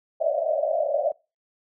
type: band-pass noise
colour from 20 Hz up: white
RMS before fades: -24 dBFS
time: 0.2-1.12 s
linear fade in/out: 5 ms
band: 570 to 660 Hz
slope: 96 dB/octave
effects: noise-tail reverb RT60 0.3 s tail -26 dB re dry